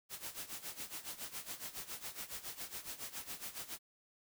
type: noise with tremolo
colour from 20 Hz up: white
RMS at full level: -43 dBFS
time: 0.09-3.79 s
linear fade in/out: 50 ms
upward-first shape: sine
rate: 7.2 Hz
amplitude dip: 80%
effects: none